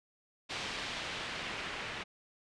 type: noise with low-pass filter sweep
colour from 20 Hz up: white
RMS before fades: -40 dBFS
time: 0.49-2.04 s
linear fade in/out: 20 ms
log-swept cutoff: 3600 to 2400 Hz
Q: 1.1
effects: resampled to 22050 Hz